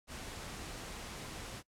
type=noise; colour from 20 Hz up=pink; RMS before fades=-45 dBFS; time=0.07-1.63 s; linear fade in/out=50 ms; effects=noise-tail reverb RT60 0.1 s tail -21 dB re dry + low-pass 10000 Hz 12 dB/octave